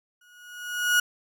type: tone with exponential growth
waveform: 35% pulse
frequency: 1452 Hz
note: F#6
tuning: 33 cents flat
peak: -15 dBFS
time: 0.21-1 s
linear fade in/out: 5 ms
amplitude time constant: 170 ms
effects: none